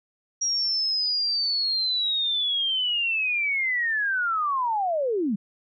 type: linear sweep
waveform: sine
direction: down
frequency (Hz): 5690 to 182.9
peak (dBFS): -22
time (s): 0.41-5.36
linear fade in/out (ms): 10
effects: none